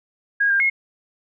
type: tone with pitch steps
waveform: sine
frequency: 1637 / 1597 / 2160 Hz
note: G#6 / G6 / C#7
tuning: -25 / +32 / -45 cents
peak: -15 dBFS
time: 0.4-0.7 s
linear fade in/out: 10 ms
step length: 100 ms
effects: none